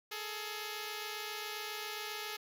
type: tone pair together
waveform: 5% pulse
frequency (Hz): 422 / 449.4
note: G#4 / A4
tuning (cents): +28 / +37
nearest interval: minor second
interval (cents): 109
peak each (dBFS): -29 / -34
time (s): 0.11-2.37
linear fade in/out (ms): 10
effects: none